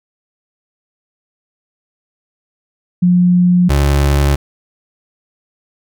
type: tone pair in turn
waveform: sine / 30% pulse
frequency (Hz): 178.3 / 70.76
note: F3 / C#2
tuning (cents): +36 / +36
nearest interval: octave + major third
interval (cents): 1600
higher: first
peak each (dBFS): -7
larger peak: neither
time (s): 3.02-3.69 / 3.69-4.36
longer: neither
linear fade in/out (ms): 10
effects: none